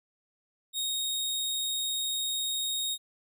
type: tone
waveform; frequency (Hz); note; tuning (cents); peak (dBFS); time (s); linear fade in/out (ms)
sawtooth; 3734; A#7; +2; -26; 0.73-2.98; 50
effects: none